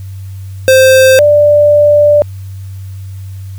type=tone pair in turn; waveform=square / sine; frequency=523.3 / 589.3 Hz; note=C5 / D5; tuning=0 / +6 cents; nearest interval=major second; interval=206 cents; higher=second; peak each=-3 dBFS; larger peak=neither; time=0.68-1.19 / 1.19-2.22 s; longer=second; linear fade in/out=0 ms; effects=added 96 Hz sine -22 dBFS peak until 3.58 s + white hiss -45 dBFS RMS until 3.58 s